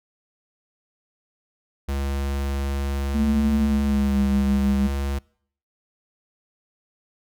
square tone, 69.3 Hz, C#2, in tune, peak -24 dBFS, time 1.88-5.19 s, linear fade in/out 10 ms
sine tone with pitch glide, 220 to 201.7 Hz, A3 to G3, 0 to +50 cents, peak -19 dBFS, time 3.14-4.88 s, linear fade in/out 20 ms, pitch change -150 cents, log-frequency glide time 3.59-4.18 s
effects noise-tail reverb RT60 0.6 s tail -25 dB re dry

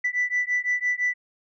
sine beating tone pair, 1975.5 / 1981.4 Hz, B6 / B6, 0 / +5 cents, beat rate 5.9 Hz, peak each -24 dBFS, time 0.04-1.14 s, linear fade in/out 10 ms, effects tanh soft clip ceiling -17 dBFS

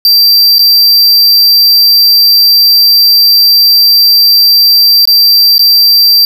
square tone with dropouts, 4699 Hz, D8, in tune, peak -3 dBFS, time 0.05-6.25 s, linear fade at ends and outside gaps 1 ms, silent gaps 0.584-0.592 / 5.054-5.074 / 5.581-5.593 s, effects none

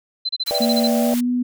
sine tone bursts, 4063 Hz, B7, 48 cents sharp, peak -19 dBFS, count 9, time 0.25-0.876 s, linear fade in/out 10 ms, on 42 ms, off 31 ms
white high-pass noise, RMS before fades -31 dBFS, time 0.46-1.21 s, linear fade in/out 10 ms, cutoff 840 Hz, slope 12 dB/octave
sine chord, E minor seventh, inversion second, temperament equal, 493.9 / 587.3 / 659.3 / 784 Hz, B4 / D5 / E5 / G5, 0 / 0 / 0 / 0 cents, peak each -27 / -22 / -27 / -28 dBFS, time 0.51-1.14 s, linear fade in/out 0 ms
sine tone with pitch glide, 233.1 to 246.8 Hz, A#3 to B3, 0 to -1 cents, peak -17 dBFS, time 0.6-1.43 s, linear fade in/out 10 ms, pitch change +99 cents, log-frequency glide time 0.98-1.29 s
effects none

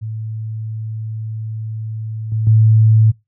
sine tone with level steps, 110 Hz, A2, in tune, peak -22 / -15 / -7 dBFS, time 0.01-3.12 s, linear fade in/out 20 ms, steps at 2.32 / 2.47 s, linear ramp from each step 2 ms, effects noise-tail reverb RT60 0.2 s tail -23 dB re dry

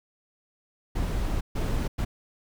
brown noise bursts at uneven times, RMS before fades -27 dBFS, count 3, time 0.95-1.41 / 1.55-1.88 / 1.98-2.05 s, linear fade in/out 10 ms, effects none

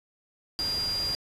sine tone in noise, 4800 Hz, D8, 37 cents sharp, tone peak -27 dBFS, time 0.59-1.15 s, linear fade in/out 0 ms, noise pink, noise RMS -38 dBFS, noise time 0.59-1.15 s, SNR +8 dB, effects resampled to 32000 Hz

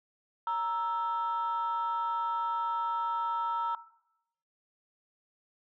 sine tone pair together, 932.3 / 1320.9 Hz, A#5 / E6, 0 / +3 cents, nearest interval tritone, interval 603 cents, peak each -29 / -31 dBFS, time 0.47-3.75 s, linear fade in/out 2 ms, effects noise-tail reverb RT60 0.8 s tail -18 dB re dry + tanh soft clip ceiling -24 dBFS

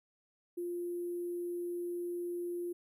sine tone with sample-and-hold, 349.4 Hz, F4, 1 cent sharp, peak -35 dBFS, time 0.57-2.73 s, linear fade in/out 10 ms, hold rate 11025 Hz, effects none

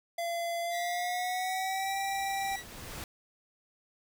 square tone with pitch glide, 682 to 783.4 Hz, F5 to G5, -41 to -1 cents, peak -32 dBFS, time 0.18-2.56 s, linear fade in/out 5 ms, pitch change +240 cents, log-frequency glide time 0.61-1.97 s
sawtooth tone, 1945 Hz, B6, 27 cents flat, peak -35 dBFS, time 0.7-2.64 s, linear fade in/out 50 ms
pink noise with exponential growth, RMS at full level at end -40 dBFS, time 1.06-3.04 s, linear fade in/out 1 ms, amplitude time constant 430 ms
effects none

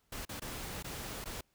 pink noise with dropouts, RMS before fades -42 dBFS, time 0.12-1.41 s, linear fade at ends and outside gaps 5 ms, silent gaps 0.252-0.291 / 0.398-0.418 / 0.827-0.843 / 1.243-1.256 s, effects pink hiss -75 dBFS RMS until 1.54 s

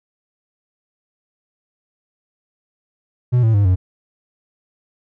triangle tone with pitch steps, 123.47 / 111.92 / 101.45 / 91.97 Hz, B2 / A2 / G#2 / F#2, 0 / +30 / -40 / -10 cents, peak -9 dBFS, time 3.32-3.76 s, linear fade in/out 20 ms, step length 110 ms, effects none

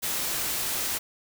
white noise, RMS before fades -29 dBFS, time 0.02-0.99 s, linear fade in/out 20 ms, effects none

